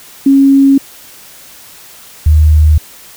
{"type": "tone pair in turn", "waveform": "sine", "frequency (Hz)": [274.1, 76.92], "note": ["C#4", "D#2"], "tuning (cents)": [-19, -19], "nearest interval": "octave + minor seventh", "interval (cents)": 2200, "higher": "first", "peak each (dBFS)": -3, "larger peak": "neither", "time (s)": [[0.26, 0.78], [2.26, 2.78]], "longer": "neither", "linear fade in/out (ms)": 5, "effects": ["white hiss -36 dBFS RMS until 3.16 s"]}